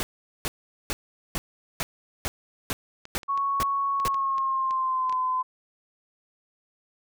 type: noise bursts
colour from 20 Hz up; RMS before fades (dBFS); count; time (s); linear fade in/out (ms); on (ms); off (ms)
pink; -29; 10; 0-4.08; 0; 30; 420
type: clicks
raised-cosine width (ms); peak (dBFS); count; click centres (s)
0.2; -24; 10; 3.054 / 3.232 / 3.376 / 4 / 4.071 / 4.144 / 4.382 / 4.709 / 5.096 / 5.126
type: tone with pitch glide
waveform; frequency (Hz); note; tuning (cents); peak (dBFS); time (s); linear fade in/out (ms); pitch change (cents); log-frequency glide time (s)
sine; 1108.7 to 1022.6; C#6 to C6; 0 to -40; -23; 3.28-5.43; 20; -140; 3.96-5.15
effects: none